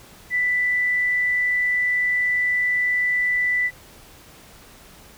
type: tone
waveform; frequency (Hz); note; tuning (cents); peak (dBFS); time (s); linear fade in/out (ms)
sine; 1982; B6; +6; -18; 0.3-3.71; 50
effects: pink hiss -47 dBFS RMS until 5.17 s